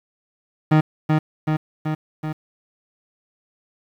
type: tone with echo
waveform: 30% pulse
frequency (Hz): 154.9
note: D#3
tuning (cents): -7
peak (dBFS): -9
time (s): 0.71-0.81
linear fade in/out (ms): 10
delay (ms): 380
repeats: 4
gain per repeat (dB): -3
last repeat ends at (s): 2.33
effects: low-pass 2000 Hz 12 dB/octave + 8-bit